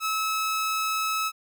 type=tone; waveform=sawtooth; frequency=1296 Hz; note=E6; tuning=30 cents flat; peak=-21 dBFS; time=0-1.32 s; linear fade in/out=50 ms; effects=none